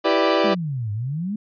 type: chord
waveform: 30% pulse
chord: E minor seventh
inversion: none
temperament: equal with one note detuned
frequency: 329.6 / 390.4 / 493.9 / 587.3 Hz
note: E4 / G4 / B4 / D5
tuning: 0 / -7 / 0 / 0 cents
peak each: -19 / -20 / -21 / -18 dBFS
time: 0.04-0.55 s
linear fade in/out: 20 ms
type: exponential two-way sweep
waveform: sine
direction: down then up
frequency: 220 to 100.7 to 220 Hz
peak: -23 dBFS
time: 0.44-1.36 s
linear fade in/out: 5 ms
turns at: 0.92 s
effects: resampled to 11025 Hz